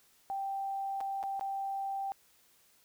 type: tone with dropouts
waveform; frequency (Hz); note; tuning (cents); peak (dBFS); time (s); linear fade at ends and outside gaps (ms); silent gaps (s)
sine; 784; G5; 0; -33; 0.3-2.12; 0; 1.005-1.01 / 1.229-1.237 / 1.395-1.41
effects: white hiss -66 dBFS RMS until 2.84 s